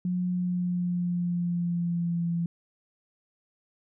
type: tone with pitch glide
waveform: sine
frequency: 180 to 169.9 Hz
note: F#3 to F3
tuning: -47 to -47 cents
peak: -25 dBFS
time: 0.05-2.46 s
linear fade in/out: 2 ms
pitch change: -100 cents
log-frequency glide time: 0.3-2.29 s
effects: none